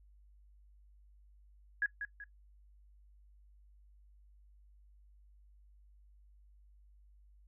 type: tone with echo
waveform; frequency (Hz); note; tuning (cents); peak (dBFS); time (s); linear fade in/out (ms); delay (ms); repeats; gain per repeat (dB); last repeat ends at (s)
sine; 1666; G#6; +5; -28; 1.82-1.86; 2; 190; 2; -8; 2.24
effects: noise-tail reverb RT60 0.1 s tail -18 dB re dry + added 50 Hz sine -59 dBFS peak until 7.47 s